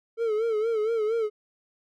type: tone with vibrato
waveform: triangle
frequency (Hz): 443.1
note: A4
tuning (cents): +12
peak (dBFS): -21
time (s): 0.17-1.3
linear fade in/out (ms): 50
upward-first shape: sine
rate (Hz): 4.3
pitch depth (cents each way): 86
effects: none